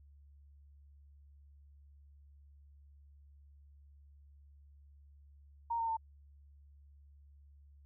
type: tone with pitch steps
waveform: sine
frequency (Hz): 930 / 913.5 / 897.3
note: A#5 / A#5 / A5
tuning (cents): -4 / -35 / +34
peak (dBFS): -32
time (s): 5.7-5.97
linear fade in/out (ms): 10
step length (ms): 90
effects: added 71 Hz sine -57 dBFS peak until 7.85 s